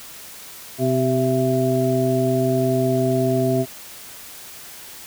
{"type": "harmonic tone with a mistuned harmonic", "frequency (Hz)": 128.7, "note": "C3", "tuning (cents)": -28, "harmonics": [1, 2, 3, 5], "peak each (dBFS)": [-22, -22, -22, -22], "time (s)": [0.78, 3.66], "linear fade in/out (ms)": 50, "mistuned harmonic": 5, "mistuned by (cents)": 52, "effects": ["white hiss -39 dBFS RMS until 5.06 s"]}